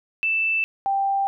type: tone pair in turn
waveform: sine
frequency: 2648 / 787.3 Hz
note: E7 / G5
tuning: +7 / +7 cents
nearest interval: octave + major sixth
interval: 2100 cents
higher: first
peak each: -19 dBFS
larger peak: neither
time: 0.23-0.64 / 0.86-1.27 s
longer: neither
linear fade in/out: 0 ms
effects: none